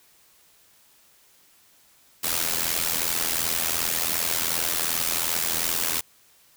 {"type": "noise with amplitude modulation", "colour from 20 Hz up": "white", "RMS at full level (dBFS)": -22, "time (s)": [2.23, 6.01], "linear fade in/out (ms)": 10, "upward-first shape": "sine", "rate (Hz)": 82.7, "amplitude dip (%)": 80, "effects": ["white hiss -58 dBFS RMS until 6.56 s"]}